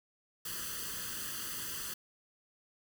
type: noise with comb filter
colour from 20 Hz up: white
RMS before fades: -40 dBFS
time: 0.45-1.94 s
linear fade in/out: 5 ms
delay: 0.65 ms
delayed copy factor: +0.8
effects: none